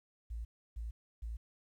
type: tone bursts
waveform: sine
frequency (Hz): 56.4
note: A1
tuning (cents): +44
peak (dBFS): -38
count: 3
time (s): 0.3-1.37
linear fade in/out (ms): 10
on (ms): 150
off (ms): 310
effects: 12-bit